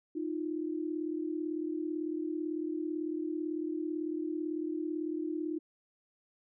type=tone pair together; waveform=sine; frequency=310.2 / 348.2 Hz; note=D#4 / F4; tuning=-5 / -5 cents; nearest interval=major second; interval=200 cents; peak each=-34 / -37 dBFS; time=0.15-5.59 s; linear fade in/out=10 ms; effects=none